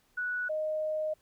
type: tone pair in turn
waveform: sine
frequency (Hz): 1474 / 619.7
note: F#6 / D#5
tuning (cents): -7 / -7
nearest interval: octave + minor third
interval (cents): 1500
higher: first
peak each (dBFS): -30 / -29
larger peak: second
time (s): 0.17-0.49 / 0.49-1.14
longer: second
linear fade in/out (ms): 10
effects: pink hiss -69 dBFS RMS until 1.21 s